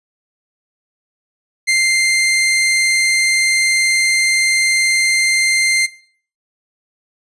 sawtooth tone, 2093 Hz, C7, in tune, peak -8 dBFS, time 1.67-5.87 s, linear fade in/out 20 ms, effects noise-tail reverb RT60 0.5 s tail -19 dB re dry + resampled to 24000 Hz

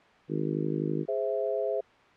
harmonic tone, 51.9 Hz, G#1, in tune, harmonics 3 / 4 / 5 / 6 / 7 / 8 / 9, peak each -32 / -38 / -36 / -33 / -34 / -37 / -40 dBFS, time 0.28-1.06 s, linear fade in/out 50 ms
sine chord, Ab augmented, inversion none, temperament equal, 415.3 / 523.3 / 659.3 Hz, Ab4 / C5 / E5, 0 / 0 / 0 cents, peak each -31 dBFS, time 1.08-1.81 s, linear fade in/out 10 ms
effects white hiss -57 dBFS RMS until 2.16 s + low-pass 2000 Hz 12 dB/octave

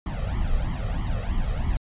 brown noise with flanger, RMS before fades -25 dBFS, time 0.06-1.77 s, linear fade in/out 2 ms, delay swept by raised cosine 0.95 to 1.61 ms, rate 3.1 Hz, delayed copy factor +0.9, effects resampled to 8000 Hz

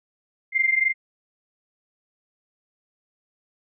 sine tone pair together, 2093 / 2116 Hz, C7 / C7, 0 / +19 cents, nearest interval unison, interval 19 cents, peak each -20 / -22 dBFS, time 0.52-0.94 s, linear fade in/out 50 ms, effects none

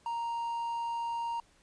triangle tone with quantisation, 932.3 Hz, A#5, in tune, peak -30 dBFS, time 0.06-1.4 s, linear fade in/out 2 ms, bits 9, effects pink hiss -65 dBFS RMS until 1.62 s + resampled to 22050 Hz

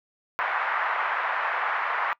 pink band-pass noise, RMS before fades -27 dBFS, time 0.39-2.13 s, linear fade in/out 0 ms, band 840 to 1900 Hz, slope 24 dB/octave, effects noise-tail reverb RT60 0.1 s tail -23 dB re dry

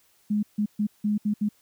sine tone bursts at uneven times, 209.2 Hz, G#3, 13 cents sharp, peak -21 dBFS, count 6, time 0.3-0.43 / 0.58-0.66 / 0.79-0.87 / 1.04-1.18 / 1.25-1.34 / 1.41-1.49 s, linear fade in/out 10 ms, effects white hiss -63 dBFS RMS until 1.61 s

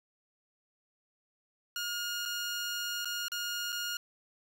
15% pulse tone with dropouts, 1425 Hz, F6, 34 cents sharp, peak -27 dBFS, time 1.76-3.97 s, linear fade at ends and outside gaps 2 ms, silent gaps 2.254-2.258 / 3.047-3.055 / 3.283-3.318 / 3.722-3.726 s, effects none

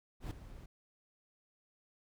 brown noise with ADSR envelope, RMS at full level -37 dBFS, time 0.2-0.66 s, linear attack 110 ms, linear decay 4 ms, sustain -14 dB, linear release 5 ms, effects none

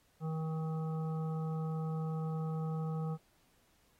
harmonic tone, 159.1 Hz, D#3, 39 cents sharp, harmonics 1 / 3 / 5 / 7 / 8, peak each -34 / -45 / -48 / -56 / -52 dBFS, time 0.2-3.18 s, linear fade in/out 50 ms, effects pink hiss -71 dBFS RMS until 3.99 s + AAC 48 kbps

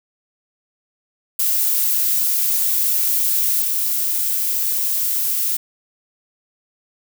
violet noise with level steps, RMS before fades -18 / -20 dBFS, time 1.39-5.57 s, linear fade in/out 5 ms, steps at 3.62 s, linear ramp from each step 5 ms, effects none

